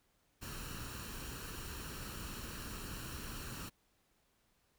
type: noise with comb filter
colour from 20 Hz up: pink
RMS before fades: -45 dBFS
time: 0.41-3.7 s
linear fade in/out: 20 ms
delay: 0.71 ms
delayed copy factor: +0.6
effects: pink hiss -75 dBFS RMS until 4.78 s